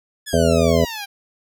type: exponential sweep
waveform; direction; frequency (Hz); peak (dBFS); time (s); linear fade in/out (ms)
10% pulse; down; 1734 to 784; -19; 0.26-1.06; 20
type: harmonic tone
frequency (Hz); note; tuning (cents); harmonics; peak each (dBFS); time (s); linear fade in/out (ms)
82.8; E2; +8; 1 / 2 / 3 / 5 / 6 / 7 / 8; -21 / -21 / -21 / -21 / -21 / -21 / -21; 0.33-0.85; 5
effects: none